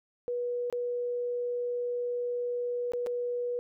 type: tone with dropouts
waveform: sine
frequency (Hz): 486.1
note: B4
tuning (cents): -28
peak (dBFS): -29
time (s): 0.28-3.59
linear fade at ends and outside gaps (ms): 0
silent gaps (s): 0.7-0.726 / 2.92-2.935 / 3.063-3.069
effects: none